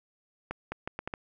accelerating click train, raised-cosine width 0.5 ms, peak -19 dBFS, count 6, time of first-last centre 0.51-1.138 s, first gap 210 ms, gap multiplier 0.74, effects none

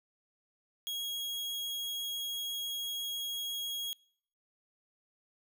40% pulse tone, 3302 Hz, G#7, 11 cents flat, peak -34 dBFS, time 0.87-3.93 s, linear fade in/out 0 ms, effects noise-tail reverb RT60 0.6 s tail -26 dB re dry

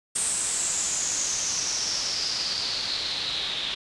white noise with low-pass filter sweep, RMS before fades -28 dBFS, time 0.15-3.75 s, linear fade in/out 10 ms, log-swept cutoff 8600 to 3500 Hz, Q 6.6, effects resampled to 24000 Hz

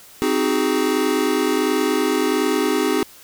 square chord, Ab dominant seventh, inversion first, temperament equal with one note detuned, 261.6 / 311.1 / 373.9 / 415.3 Hz, C4 / Eb4 / Gb4 / Ab4, 0 / 0 / +18 / 0 cents, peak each -24 / -23 / -24 / -23 dBFS, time 0.22-3.03 s, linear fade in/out 0 ms, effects white hiss -45 dBFS RMS until 3.23 s

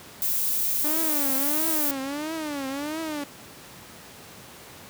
violet noise, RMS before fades -25 dBFS, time 0.22-1.91 s, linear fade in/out 0 ms
sawtooth tone with vibrato, 293.7 Hz, D4, in tune, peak -25 dBFS, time 0.84-3.24 s, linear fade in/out 5 ms, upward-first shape triangle, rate 1.5 Hz, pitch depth 190 cents each way
effects pink hiss -45 dBFS RMS until 4.89 s + high-pass 100 Hz 12 dB/octave

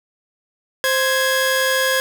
sawtooth tone pair together, 523.3 / 1661.4 Hz, C5 / G#6, 0 / 0 cents, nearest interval octave + minor sixth, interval 2000 cents, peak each -15 dBFS, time 0.84-2 s, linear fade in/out 0 ms, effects 8-bit

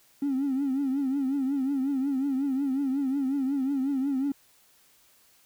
triangle tone with vibrato, 271.9 Hz, C#4, 33 cents flat, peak -21 dBFS, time 0.22-4.32 s, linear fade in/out 5 ms, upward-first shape triangle, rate 5.5 Hz, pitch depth 110 cents each way, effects tanh soft clip ceiling -21 dBFS + white hiss -61 dBFS RMS until 5.45 s

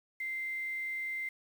sine tone with quantisation, 2085 Hz, C7, 7 cents flat, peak -34 dBFS, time 0.2-1.29 s, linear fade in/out 5 ms, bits 9, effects none

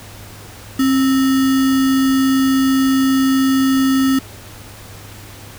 sine tone with sample-and-hold, 266.5 Hz, C4, 32 cents sharp, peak -11 dBFS, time 0.79-4.19 s, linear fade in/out 5 ms, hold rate 1575 Hz, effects added 102 Hz sine -39 dBFS peak until 5.58 s + pink hiss -38 dBFS RMS until 5.58 s

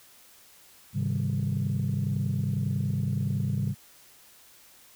sine chord, Ab major seventh, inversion none, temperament equal with one note detuned, 103.83 / 133.72 / 155.56 / 196 Hz, Ab2 / C3 / Eb3 / G3, 0 / +38 / 0 / 0 cents, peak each -29 / -28 / -32 / -31 dBFS, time 0.93-3.75 s, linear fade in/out 50 ms, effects tanh soft clip ceiling -19 dBFS + white hiss -55 dBFS RMS until 4.95 s

